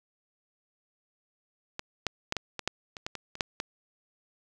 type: clicks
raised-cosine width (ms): 0.2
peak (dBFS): -17 / -10 / -11 / -13 / -17 / -10 / -23 / -16 / -19 / -25 / -8 / -14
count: 12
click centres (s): 1.794 / 2.067 / 2.324 / 2.367 / 2.593 / 2.676 / 2.968 / 3.065 / 3.153 / 3.354 / 3.408 / 3.601
effects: none